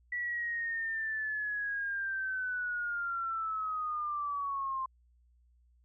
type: linear sweep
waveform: sine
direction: down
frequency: 1953 to 1046.5 Hz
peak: -32 dBFS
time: 0.12-4.86 s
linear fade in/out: 5 ms
effects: added 60 Hz sine -63 dBFS peak until 5.84 s